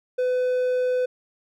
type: tone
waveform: triangle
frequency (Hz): 503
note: B4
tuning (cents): +32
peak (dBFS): -18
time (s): 0.18-1.06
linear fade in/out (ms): 10
effects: none